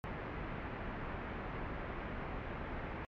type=low-pass noise; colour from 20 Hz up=pink; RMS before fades=-42 dBFS; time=0.04-3.05 s; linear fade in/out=0 ms; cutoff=2200 Hz; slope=24 dB/octave; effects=MP3 64 kbps